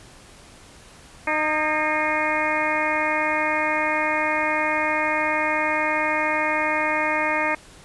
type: harmonic tone with a mistuned harmonic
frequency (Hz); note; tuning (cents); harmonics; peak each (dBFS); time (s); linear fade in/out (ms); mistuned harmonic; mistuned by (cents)
306.6; D#4; -25; 1 / 2 / 3 / 4 / 5 / 6 / 7 / 8; -31 / -27 / -26 / -29 / -31 / -29 / -26 / -30; 1.27-7.55; 5; 5; +70
effects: pink hiss -47 dBFS RMS until 7.84 s + resampled to 24000 Hz